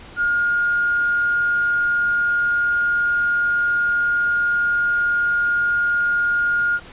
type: tone with quantisation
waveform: sine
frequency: 1422 Hz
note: F6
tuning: 31 cents sharp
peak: -16 dBFS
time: 0.16-6.8 s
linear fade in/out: 50 ms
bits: 7
effects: pink hiss -41 dBFS RMS until 6.92 s + resampled to 8000 Hz